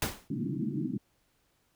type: noise with exponential decay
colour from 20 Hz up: pink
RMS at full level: -27 dBFS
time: 0.02-0.28 s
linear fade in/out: 2 ms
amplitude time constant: 55 ms
type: band-pass noise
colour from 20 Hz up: white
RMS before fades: -33 dBFS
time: 0.3-0.98 s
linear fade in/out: 5 ms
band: 120 to 340 Hz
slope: 96 dB/octave
effects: pink hiss -72 dBFS RMS until 1.75 s